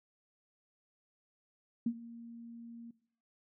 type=tone with ADSR envelope; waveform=sine; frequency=233.1 Hz; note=A#3; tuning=in tune; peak=-27 dBFS; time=1.86-2.91 s; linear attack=5 ms; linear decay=68 ms; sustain=-19 dB; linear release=5 ms; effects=noise-tail reverb RT60 0.6 s tail -20 dB re dry